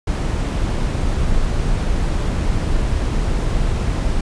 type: noise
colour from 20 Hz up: brown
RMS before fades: -18 dBFS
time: 0.07-4.21 s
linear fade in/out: 5 ms
effects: resampled to 22050 Hz